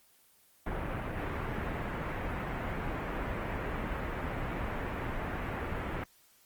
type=low-pass noise; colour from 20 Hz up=pink; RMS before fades=-36 dBFS; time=0.66-6.04 s; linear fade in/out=5 ms; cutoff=2200 Hz; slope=24 dB/octave; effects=white hiss -64 dBFS RMS until 6.45 s + Opus 24 kbps